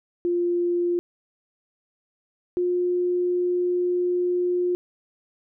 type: tone pair in turn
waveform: sine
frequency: 349.2 / 356.5 Hz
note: F4 / F4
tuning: 0 / +36 cents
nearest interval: unison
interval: 36 cents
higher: second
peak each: -20 dBFS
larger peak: neither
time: 0.25-0.99 / 2.57-4.75 s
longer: second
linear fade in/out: 0 ms
effects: none